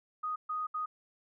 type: tone bursts at uneven times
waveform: sine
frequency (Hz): 1244.5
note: D#6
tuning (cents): 0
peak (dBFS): -32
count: 3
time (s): 0.23-0.36 / 0.49-0.67 / 0.74-0.86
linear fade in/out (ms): 10
effects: none